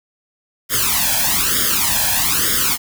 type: noise with flanger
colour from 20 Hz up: white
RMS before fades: -17 dBFS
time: 0.69-2.78 s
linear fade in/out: 50 ms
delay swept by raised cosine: 0.58 to 1.24 ms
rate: 1.1 Hz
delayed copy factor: +0.95
effects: none